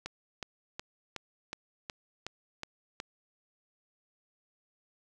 click train, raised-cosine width 0.2 ms, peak -20 dBFS, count 9, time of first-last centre 0.06-3.001 s, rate 2.72 Hz, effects none

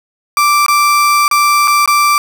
35% pulse tone with dropouts, 1173 Hz, D6, 2 cents flat, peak -6 dBFS, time 0.37-2.18 s, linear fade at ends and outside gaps 1 ms, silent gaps 0.663-0.682 / 1.28-1.312 / 1.675-1.679 / 1.859-1.876 s, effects none

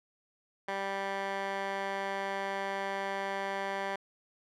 15% pulse tone with band-pass filter, 196 Hz, G3, in tune, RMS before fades -35 dBFS, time 0.68-3.96 s, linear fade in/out 5 ms, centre 1300 Hz, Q 1.3, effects none

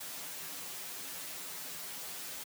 white noise with comb filter, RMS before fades -43 dBFS, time 0-2.44 s, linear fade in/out 10 ms, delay 8.9 ms, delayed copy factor -0.95, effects high-pass 100 Hz 12 dB/octave

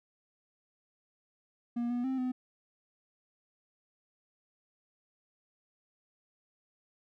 triangle tone with pitch steps, 238.1 / 243.1 / 262.8 / 253.5 Hz, A#3 / B3 / C4 / B3, +37 / -27 / +8 / +45 cents, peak -28 dBFS, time 1.76-2.32 s, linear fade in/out 10 ms, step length 140 ms, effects none

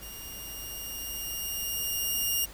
5% pulse tone with level ramp, 2831 Hz, F7, 23 cents sharp, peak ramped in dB -33 to -16 dBFS, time 0.01-2.46 s, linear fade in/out 20 ms, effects added 50 Hz sine -48 dBFS peak until 2.53 s + pink hiss -48 dBFS RMS until 2.53 s

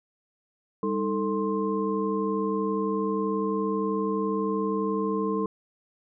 sine tone cluster, 199.3 / 311.6 / 442.4 / 1053 Hz, G3 / D#4 / A4 / C6, +29 / +3 / +9 / +11 cents, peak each -29 / -31 / -28 / -32 dBFS, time 0.83-5.46 s, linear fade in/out 2 ms, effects none

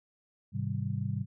sine chord, Ab major seventh, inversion none, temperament just, 103.83 / 129.78 / 155.74 / 194.67 Hz, Ab2 / C3 / Eb3 / G3, 0 / -14 / +2 / -12 cents, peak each -34 / -34 / -40 / -37 dBFS, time 0.52-1.26 s, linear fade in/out 50 ms, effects none

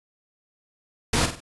pink noise with echo, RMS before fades -21 dBFS, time 1.13-1.26 s, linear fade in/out 5 ms, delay 48 ms, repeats 3, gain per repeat -8 dB, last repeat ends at 1.404 s, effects resampled to 24000 Hz

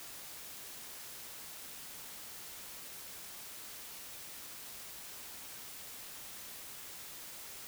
silence, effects white hiss -48 dBFS RMS until 7.67 s

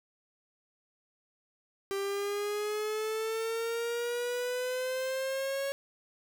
45% pulse exponential sweep, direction up, 392 to 554.4 Hz, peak -31 dBFS, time 1.91-5.72 s, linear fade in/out 0 ms, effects none

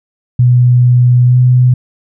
sine tone with pitch glide, 123.47 to 125.56 Hz, B2 to B2, 0 to +29 cents, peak -4 dBFS, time 0.39-1.74 s, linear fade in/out 5 ms, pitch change +29 cents, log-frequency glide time 1.25-1.37 s, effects none

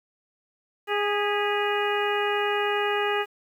harmonic tone with a mistuned harmonic, 412.1 Hz, G#4, 13 cents flat, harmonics 1 / 2 / 3 / 4 / 5 / 6 / 7, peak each -26 / -29 / -31 / -32 / -33 / -34 / -34 dBFS, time 0.87-3.26 s, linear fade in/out 50 ms, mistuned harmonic 5, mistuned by -80 cents, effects 9-bit

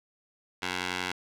15% pulse tone with band-pass filter, 91 Hz, F#2, 28 cents flat, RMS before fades -33 dBFS, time 0.62-1.12 s, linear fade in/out 5 ms, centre 2600 Hz, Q 0.86, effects none

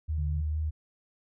sine tone with vibrato, 77.1 Hz, D#2, 15 cents flat, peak -27 dBFS, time 0.08-0.71 s, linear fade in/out 20 ms, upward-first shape sine, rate 4.3 Hz, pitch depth 20 cents each way
sine tone, 147.4 Hz, D3, 7 cents sharp, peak -34 dBFS, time 0.17-0.42 s, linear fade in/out 20 ms
effects none

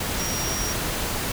sine tone in noise, 5660 Hz, F8, 22 cents sharp, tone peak -29 dBFS, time 0.19-0.73 s, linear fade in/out 5 ms, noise pink, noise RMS -27 dBFS, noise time 0-1.32 s, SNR -5 dB, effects none

